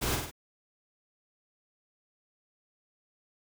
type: noise with echo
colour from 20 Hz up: pink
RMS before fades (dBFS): -31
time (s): 0.01-0.17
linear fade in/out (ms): 20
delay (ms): 48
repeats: 3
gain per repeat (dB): -4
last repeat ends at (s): 0.314
effects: none